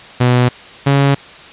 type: tone pair in turn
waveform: sawtooth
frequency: 123.8 / 139.48 Hz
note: B2 / C#3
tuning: +5 / +11 cents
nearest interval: major second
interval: 206 cents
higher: second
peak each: -5 dBFS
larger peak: neither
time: 0.2-0.49 / 0.86-1.15 s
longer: neither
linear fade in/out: 10 ms
effects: white hiss -36 dBFS RMS until 1.52 s + resampled to 8000 Hz